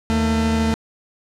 40% pulse tone pair together, 79.2 / 224.2 Hz, D#2 / A3, +31 / +33 cents, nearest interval octave + tritone, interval 1802 cents, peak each -21 / -17 dBFS, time 0.1-0.74 s, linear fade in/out 0 ms, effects low-pass 8000 Hz 12 dB/octave + 9-bit

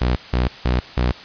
sawtooth tone bursts, 61.74 Hz, B1, in tune, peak -12 dBFS, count 4, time 0.01-1.12 s, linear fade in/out 5 ms, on 150 ms, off 170 ms, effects white hiss -38 dBFS RMS until 1.24 s + resampled to 11025 Hz

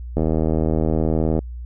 click train, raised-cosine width 2 ms, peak -7 dBFS, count 98, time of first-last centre 0.17-1.39 s, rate 79.5 Hz, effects added 60 Hz sine -29 dBFS peak until 1.65 s

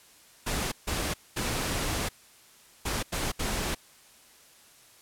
pink noise bursts at uneven times, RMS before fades -30 dBFS, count 6, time 0.46-0.72 / 0.87-1.14 / 1.36-2.09 / 2.85-3.03 / 3.12-3.32 / 3.39-3.75 s, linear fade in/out 10 ms, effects white hiss -56 dBFS RMS until 5.01 s + low-pass 12000 Hz 12 dB/octave

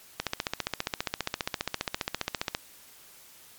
click train, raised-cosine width 0.2 ms, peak -10 dBFS, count 36, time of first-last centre 0.2-2.549 s, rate 14.9 Hz, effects white hiss -53 dBFS RMS until 3.58 s + MP3 96 kbps

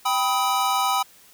square chord, G augmented, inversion none, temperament equal with one note detuned, 784 / 987.8 / 1267 Hz, G5 / B5 / D#6, 0 / 0 / +31 cents, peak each -25 dBFS, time 0.05-1.03 s, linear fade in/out 10 ms, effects white hiss -52 dBFS RMS until 1.33 s

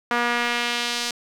sawtooth tone with band-pass filter sweep, 239.4 Hz, A#3, 46 cents sharp, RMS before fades -24 dBFS, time 0.11-1.11 s, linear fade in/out 2 ms, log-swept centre 1400 to 5000 Hz, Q 1.2, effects 8-bit

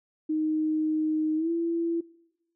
sine tone with pitch glide, 311.1 to 335.4 Hz, D#4 to E4, 0 to +30 cents, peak -24 dBFS, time 0.29-2.01 s, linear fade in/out 10 ms, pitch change +130 cents, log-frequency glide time 1.36-1.5 s, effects noise-tail reverb RT60 0.9 s tail -22 dB re dry

